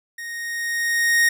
45% pulse tone with level ramp, 1863 Hz, A#6, 2 cents flat, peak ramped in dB -31 to -13 dBFS, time 0.18-1.29 s, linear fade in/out 5 ms, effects none

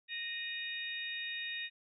harmonic tone with a mistuned harmonic, 620 Hz, D#5, 6 cents flat, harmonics 3 / 4 / 5 / 6, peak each -42 / -42 / -49 / -42 dBFS, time 0.08-1.7 s, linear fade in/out 50 ms, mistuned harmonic 5, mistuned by -120 cents, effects none

